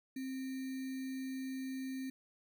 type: tone with sample-and-hold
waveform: sine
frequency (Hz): 263.1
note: C4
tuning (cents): +10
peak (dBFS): -38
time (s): 0.16-2.1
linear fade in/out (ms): 5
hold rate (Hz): 2100
effects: none